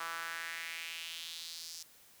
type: tone with high-pass filter sweep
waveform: sawtooth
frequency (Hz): 165.8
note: E3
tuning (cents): +10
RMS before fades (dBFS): -43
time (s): 0-1.83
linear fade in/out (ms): 5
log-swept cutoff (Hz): 1200 to 5500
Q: 2.8
effects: white hiss -61 dBFS RMS until 2.2 s